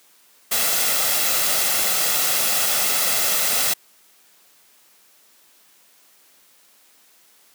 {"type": "noise with comb filter", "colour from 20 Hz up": "white", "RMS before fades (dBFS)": -20, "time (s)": [0.51, 3.74], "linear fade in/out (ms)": 10, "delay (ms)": 1.5, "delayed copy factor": 0.5, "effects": ["white hiss -55 dBFS RMS until 7.54 s", "high-pass 200 Hz 12 dB/octave"]}